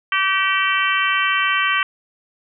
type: harmonic tone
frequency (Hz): 385.3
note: G4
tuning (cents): -30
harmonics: 3 / 4 / 5 / 6 / 7 / 8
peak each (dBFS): -21 / -22 / -23 / -24 / -24 / -25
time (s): 0.12-1.83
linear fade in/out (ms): 2
effects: none